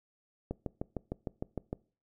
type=click train; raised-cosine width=2 ms; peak=-21 dBFS; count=9; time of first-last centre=0.51-1.73 s; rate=6.56 Hz; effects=noise-tail reverb RT60 0.4 s tail -23 dB re dry